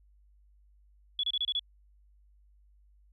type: tone bursts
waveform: sine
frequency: 3389 Hz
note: G#7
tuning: 34 cents sharp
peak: -27 dBFS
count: 6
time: 1.19-1.594 s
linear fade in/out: 2 ms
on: 44 ms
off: 28 ms
effects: added 50 Hz sine -59 dBFS peak until 3.12 s